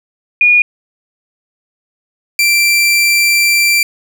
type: tone pair in turn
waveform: sine / sawtooth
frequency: 2443 / 2352 Hz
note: D#7 / D7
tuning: -32 / +2 cents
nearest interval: minor second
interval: 66 cents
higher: first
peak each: -5 dBFS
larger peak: neither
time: 0.41-0.62 / 2.39-3.83 s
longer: second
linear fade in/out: 2 ms
effects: none